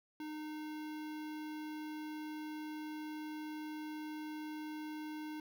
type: tone with notch filter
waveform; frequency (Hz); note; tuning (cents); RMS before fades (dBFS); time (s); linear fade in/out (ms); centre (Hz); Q
square; 306.3; D#4; -27; -44; 0.2-5.4; 2; 7900; 0.81
effects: none